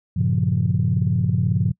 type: chord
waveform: sine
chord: G half-diminished seventh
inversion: none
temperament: equal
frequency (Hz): 98 / 116.54 / 138.59 / 174.61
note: G2 / Bb2 / Db3 / F3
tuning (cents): 0 / 0 / 0 / 0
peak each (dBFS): -22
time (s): 0.16-1.72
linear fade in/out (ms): 10
effects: noise-tail reverb RT60 0.1 s tail -24 dB re dry + tanh soft clip ceiling -8 dBFS